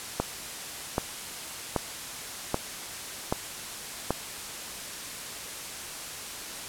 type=click train; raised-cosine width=1 ms; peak=-10 dBFS; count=6; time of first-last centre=0.2-4.106 s; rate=1.28 Hz; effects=white hiss -38 dBFS RMS until 6.68 s + low-pass 11000 Hz 12 dB/octave